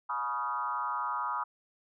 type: tone with frequency modulation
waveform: sine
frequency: 1108.7 Hz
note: C#6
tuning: in tune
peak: -30 dBFS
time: 0.09-1.44 s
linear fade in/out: 10 ms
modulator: 131 Hz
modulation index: 1.8
effects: none